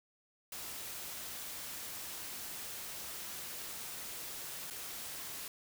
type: noise with dropouts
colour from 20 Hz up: white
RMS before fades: -44 dBFS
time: 0.52-5.48 s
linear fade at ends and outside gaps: 2 ms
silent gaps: 4.701-4.707 s
effects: none